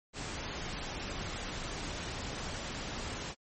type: noise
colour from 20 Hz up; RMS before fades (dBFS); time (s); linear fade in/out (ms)
pink; -39; 0.13-3.35; 50
effects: MP3 32 kbps